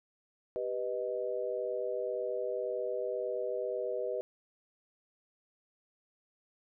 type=chord; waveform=sine; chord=G augmented; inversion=none; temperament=equal; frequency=392 / 493.9 / 622.3 Hz; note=G4 / B4 / D#5; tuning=0 / 0 / 0 cents; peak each=-38 / -35 / -37 dBFS; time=0.56-4.21 s; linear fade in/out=0 ms; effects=none